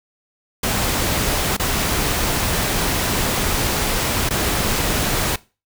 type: noise with dropouts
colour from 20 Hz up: pink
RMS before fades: -20 dBFS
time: 0.63-5.36 s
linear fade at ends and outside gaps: 5 ms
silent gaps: 1.568-1.596 / 4.291-4.306 s
effects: noise-tail reverb RT60 0.3 s tail -20 dB re dry